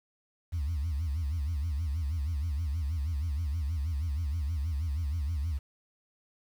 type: tone with vibrato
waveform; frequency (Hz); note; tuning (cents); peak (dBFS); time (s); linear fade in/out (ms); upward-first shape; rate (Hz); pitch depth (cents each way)
sine; 76.5; D#2; -29; -27; 0.52-5.59; 20; sine; 6.3; 210
effects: tanh soft clip ceiling -25 dBFS + 9-bit